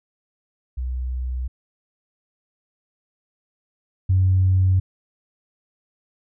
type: tone pair in turn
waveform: sine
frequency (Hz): 62.9 / 93.46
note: B1 / F#2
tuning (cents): +32 / +18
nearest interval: perfect fifth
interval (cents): 686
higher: second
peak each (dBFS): -23 / -13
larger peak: second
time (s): 0.77-1.48 / 4.09-4.8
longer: neither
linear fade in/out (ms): 10
effects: tanh soft clip ceiling -9 dBFS